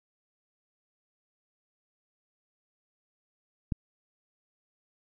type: click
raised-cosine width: 5 ms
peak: -16 dBFS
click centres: 3.722 s
effects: none